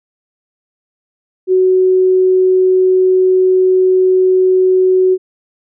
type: tone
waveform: sine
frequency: 372.1 Hz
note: F#4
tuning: 10 cents sharp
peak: -7 dBFS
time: 1.47-5.18 s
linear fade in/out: 50 ms
effects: none